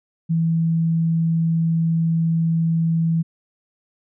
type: tone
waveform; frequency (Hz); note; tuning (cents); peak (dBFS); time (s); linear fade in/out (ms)
sine; 164.3; E3; -5; -16; 0.29-3.23; 20
effects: none